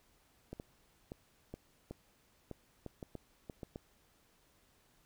clicks, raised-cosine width 2 ms, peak -30 dBFS, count 12, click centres 0.53 / 0.599 / 1.119 / 1.54 / 1.91 / 2.513 / 2.863 / 3.028 / 3.153 / 3.498 / 3.632 / 3.759 s, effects pink hiss -70 dBFS RMS until 5.05 s

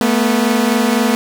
sawtooth tone pair together, 220 / 243.9 Hz, A3 / B3, 0 / -21 cents, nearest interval major second, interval 179 cents, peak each -11 dBFS, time 0.01-1.15 s, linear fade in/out 0 ms, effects none

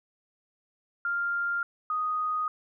sine tone pair in turn, 1396.9 / 1244.5 Hz, F6 / D#6, 0 / 0 cents, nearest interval major second, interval 200 cents, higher first, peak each -26 dBFS, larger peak neither, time 1.05-1.63 / 1.9-2.48 s, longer neither, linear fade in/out 2 ms, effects none

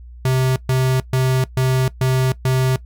square tone bursts, 130 Hz, C3, 11 cents flat, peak -15 dBFS, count 6, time 0.25-2.76 s, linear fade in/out 2 ms, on 310 ms, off 130 ms, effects noise-tail reverb RT60 0.1 s tail -19 dB re dry + added 60 Hz sine -35 dBFS peak until 2.85 s

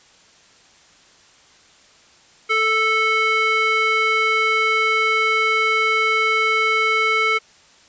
square tone with band-pass filter, 440 Hz, A4, in tune, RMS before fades -18 dBFS, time 2.49-7.39 s, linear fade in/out 20 ms, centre 1900 Hz, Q 3.8, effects white hiss -51 dBFS RMS until 7.88 s + resampled to 16000 Hz

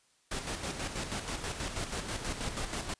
pink noise with tremolo, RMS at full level -35 dBFS, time 0.31-2.94 s, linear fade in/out 5 ms, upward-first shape square, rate 6.2 Hz, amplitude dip 50%, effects white hiss -69 dBFS RMS until 2.99 s + resampled to 22050 Hz

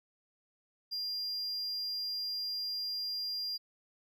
triangle tone, 4800 Hz, D8, 37 cents sharp, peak -33 dBFS, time 0.91-3.58 s, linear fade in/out 20 ms, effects none

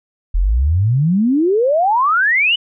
sine exponential sweep, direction up, 38.89 to 3035 Hz, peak -11 dBFS, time 0.34-2.56 s, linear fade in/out 10 ms, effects none

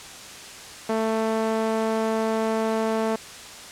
sawtooth tone with band-pass filter, 221.7 Hz, A3, 13 cents sharp, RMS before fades -24 dBFS, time 0.89-3.16 s, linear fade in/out 5 ms, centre 630 Hz, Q 0.93, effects white hiss -40 dBFS RMS until 3.71 s + low-pass 8000 Hz 12 dB/octave

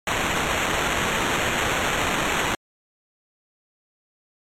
white noise with sample-and-hold, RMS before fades -23 dBFS, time 0.07-2.55 s, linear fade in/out 2 ms, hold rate 4900 Hz, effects low-pass 10000 Hz 12 dB/octave + MP3 96 kbps

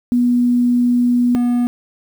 sine / triangle tone pair in turn, 243.7 / 242.7 Hz, B3 / B3, -23 / -30 cents, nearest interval unison, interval 7 cents, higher first, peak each -11 dBFS, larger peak neither, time 0.12-1.35 / 1.35-1.67 s, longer first, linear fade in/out 0 ms, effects 7-bit

